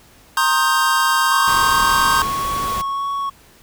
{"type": "chord", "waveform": "square", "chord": "C minor seventh", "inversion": "third", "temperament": "equal with one note detuned", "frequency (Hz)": [932.3, 1065.4, 1244.5, 1568], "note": ["Bb5", "C6", "Eb6", "G6"], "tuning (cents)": [0, 31, 0, 0], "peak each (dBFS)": [-22, -19, -22, -20], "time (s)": [0.37, 2.22], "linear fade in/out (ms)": 2}
{"type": "tone with vibrato", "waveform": "triangle", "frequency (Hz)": 1108.7, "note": "C#6", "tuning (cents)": 0, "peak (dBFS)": -18, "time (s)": [1.31, 3.3], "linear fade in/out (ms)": 10, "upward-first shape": "sine", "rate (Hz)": 1.8, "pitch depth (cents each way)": 11}
{"type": "noise", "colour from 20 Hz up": "pink", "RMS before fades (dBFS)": -28, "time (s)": [1.47, 2.82], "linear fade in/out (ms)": 10}
{"effects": ["pink hiss -49 dBFS RMS until 3.62 s"]}